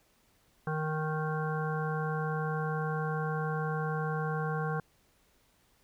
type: harmonic tone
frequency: 155.56 Hz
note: D#3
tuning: in tune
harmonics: 1 / 3 / 5 / 7 / 9 / 10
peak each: -32 / -37 / -39 / -40 / -42 / -42 dBFS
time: 0.67-4.8 s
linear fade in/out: 2 ms
effects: pink hiss -68 dBFS RMS until 5.83 s